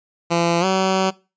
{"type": "tone with pitch glide", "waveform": "10% pulse", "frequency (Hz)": [170, 189.72], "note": ["F3", "F#3"], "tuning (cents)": [-46, 44], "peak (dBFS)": -8, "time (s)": [0.3, 1.11], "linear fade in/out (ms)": 20, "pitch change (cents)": 190, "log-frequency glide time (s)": [0.6, 0.65], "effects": ["noise-tail reverb RT60 0.3 s tail -22 dB re dry", "resampled to 16000 Hz"]}